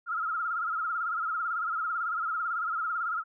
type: tone with vibrato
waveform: sine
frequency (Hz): 1338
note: E6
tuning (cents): +25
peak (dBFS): -28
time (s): 0.06-3.24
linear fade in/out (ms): 50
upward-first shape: sine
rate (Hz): 18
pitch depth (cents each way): 100
effects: none